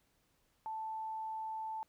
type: tone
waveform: sine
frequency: 880 Hz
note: A5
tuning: in tune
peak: -38 dBFS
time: 0.66-1.83 s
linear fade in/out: 0 ms
effects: pink hiss -75 dBFS RMS until 1.88 s